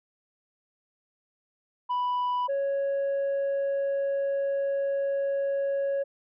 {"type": "tone pair in turn", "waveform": "sine", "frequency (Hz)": [987.8, 554.4], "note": ["B5", "C#5"], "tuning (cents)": [0, 0], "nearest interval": "minor seventh", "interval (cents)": 1000, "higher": "first", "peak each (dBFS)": -22, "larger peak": "neither", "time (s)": [[1.89, 2.48], [2.48, 6.04]], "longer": "second", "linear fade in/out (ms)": 20, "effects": ["tanh soft clip ceiling -24 dBFS"]}